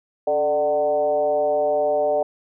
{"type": "tone with frequency modulation", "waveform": "sine", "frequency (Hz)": 595, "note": "D5", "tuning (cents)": 22, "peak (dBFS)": -17, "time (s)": [0.27, 2.23], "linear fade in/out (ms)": 5, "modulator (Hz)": 156, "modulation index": 0.94, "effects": []}